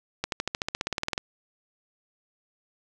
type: accelerating click train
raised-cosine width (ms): 0.2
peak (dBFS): -10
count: 16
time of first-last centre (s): 0.24-1.179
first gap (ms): 82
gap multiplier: 0.96
effects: none